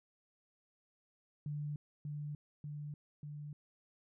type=tone with echo; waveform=sine; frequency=147.6 Hz; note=D3; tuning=9 cents sharp; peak=-37 dBFS; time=1.46-1.76 s; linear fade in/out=2 ms; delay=590 ms; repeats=3; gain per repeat=-2 dB; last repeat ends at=3.53 s; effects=none